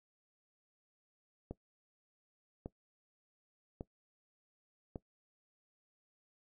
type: click train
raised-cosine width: 2 ms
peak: -28 dBFS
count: 4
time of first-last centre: 1.51-4.958 s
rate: 0.87 Hz
effects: noise-tail reverb RT60 0.1 s tail -19 dB re dry